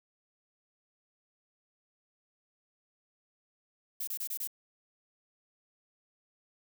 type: noise bursts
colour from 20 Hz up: violet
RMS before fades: -36 dBFS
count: 5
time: 4-4.474 s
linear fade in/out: 5 ms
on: 74 ms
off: 26 ms
effects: none